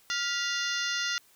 harmonic tone with a mistuned harmonic, 701 Hz, F5, 6 cents sharp, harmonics 2 / 3 / 4 / 5 / 6 / 7 / 8 / 9, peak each -33 / -35 / -36 / -37 / -38 / -38 / -39 / -40 dBFS, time 0.1-1.18 s, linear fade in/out 0 ms, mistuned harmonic 3, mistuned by -130 cents, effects white hiss -61 dBFS RMS until 1.35 s

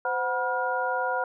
sine tone cluster, 515 / 739 / 970 / 1422 Hz, C5 / F#5 / B5 / F6, -28 / -2 / -31 / +31 cents, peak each -30 dBFS, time 0.05-1.24 s, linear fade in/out 2 ms, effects none

